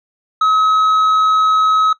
sine tone with tanh clipping, 1279 Hz, D#6, 47 cents sharp, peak -11 dBFS, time 0.41-1.93 s, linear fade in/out 5 ms, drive 5 dB, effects noise-tail reverb RT60 0.1 s tail -17 dB re dry

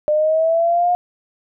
sine linear sweep, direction up, 599 to 717 Hz, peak -13 dBFS, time 0.08-0.95 s, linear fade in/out 0 ms, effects none

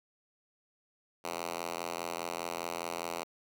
5% pulse tone with high-pass filter, 84.9 Hz, F2, 48 cents flat, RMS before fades -38 dBFS, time 1.24-3.24 s, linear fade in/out 10 ms, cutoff 410 Hz, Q 0.64, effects none

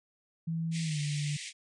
sine tone with pitch glide, 164.1 to 147.04 Hz, E3 to D3, -8 to +2 cents, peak -30 dBFS, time 0.47-1.37 s, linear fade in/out 10 ms, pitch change -190 cents, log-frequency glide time 0.82-0.99 s
pink band-pass noise, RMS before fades -42 dBFS, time 0.71-1.53 s, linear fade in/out 50 ms, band 1900 to 9400 Hz, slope 96 dB/octave
effects none

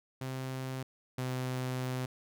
sawtooth tone pair in turn, 130.81 / 128.04 Hz, C3 / C3, 0 / -37 cents, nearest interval unison, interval 37 cents, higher first, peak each -32 / -29 dBFS, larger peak second, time 0.21-0.83 / 1.18-2.06 s, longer second, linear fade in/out 5 ms, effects none

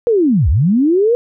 sine linear two-way sweep, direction down then up, 491.4 to 58.7 to 491.4 Hz, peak -9 dBFS, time 0.07-1.15 s, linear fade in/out 0 ms, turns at 0.49 s, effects none

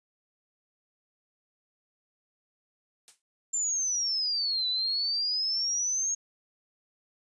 blue noise with exponential decay, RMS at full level -43 dBFS, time 3.08-3.22 s, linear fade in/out 0 ms, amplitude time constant 29 ms
sine exponential two-way sweep, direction down then up, 7320 to 3951 to 6590 Hz, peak -26 dBFS, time 3.53-6.15 s, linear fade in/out 10 ms, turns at 4.68 s
effects resampled to 22050 Hz

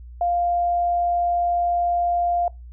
sine tone, 698.5 Hz, F5, in tune, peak -18 dBFS, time 0.21-2.48 s, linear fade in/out 2 ms, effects noise-tail reverb RT60 0.2 s tail -23 dB re dry + added 60 Hz sine -37 dBFS peak until 2.72 s

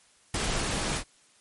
pink noise with ADSR envelope, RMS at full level -23 dBFS, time 0.34-1.04 s, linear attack 5 ms, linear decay 3 ms, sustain -6 dB, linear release 74 ms, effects white hiss -61 dBFS RMS until 1.4 s + MP3 48 kbps

